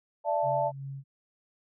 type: chord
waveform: sine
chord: D suspended second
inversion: none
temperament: equal with one note detuned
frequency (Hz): 587.3 / 673.1 / 880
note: D5 / E5 / A5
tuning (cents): 0 / +36 / 0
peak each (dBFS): -29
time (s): 0.24-0.72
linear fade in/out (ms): 50
type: tone with tremolo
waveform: sine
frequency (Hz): 137.1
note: C#3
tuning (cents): -19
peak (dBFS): -35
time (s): 0.42-1.04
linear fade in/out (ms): 50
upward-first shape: sine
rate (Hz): 2.7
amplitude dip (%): 45
effects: none